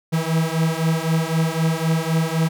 45% pulse beating tone pair, 160 / 163.9 Hz, D#3 / E3, +49 / -10 cents, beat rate 3.9 Hz, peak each -21 dBFS, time 0.12-2.49 s, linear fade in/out 20 ms, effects none

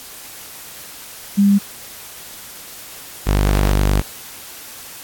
sine / sawtooth tone pair in turn, 200.5 / 49.65 Hz, G3 / G1, +39 / +23 cents, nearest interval 2 octaves, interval 2416 cents, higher first, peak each -9 dBFS, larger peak neither, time 1.37-1.59 / 3.26-4.02 s, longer second, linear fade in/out 20 ms, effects white hiss -36 dBFS RMS until 5.03 s + AAC 64 kbps

